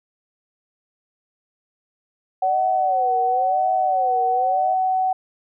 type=tone with vibrato; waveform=sine; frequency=550 Hz; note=C#5; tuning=14 cents flat; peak=-25 dBFS; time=2.42-4.75 s; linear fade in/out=20 ms; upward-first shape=sine; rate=0.96 Hz; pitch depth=270 cents each way
type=tone; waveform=sine; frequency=751 Hz; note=F#5; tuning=26 cents sharp; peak=-17 dBFS; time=2.42-5.13 s; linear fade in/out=5 ms
effects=none